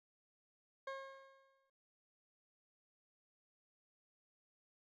20% pulse tone with exponential decay, 540 Hz, C#5, 45 cents flat, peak -36 dBFS, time 0.87-1.7 s, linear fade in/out 5 ms, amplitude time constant 180 ms, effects low-pass 3000 Hz 12 dB/octave + AAC 64 kbps

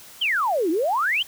sine exponential two-way sweep, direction down then up, 3255 to 305.4 to 3255 Hz, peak -19 dBFS, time 0.21-1.23 s, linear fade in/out 10 ms, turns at 0.7 s, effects white hiss -45 dBFS RMS until 1.27 s

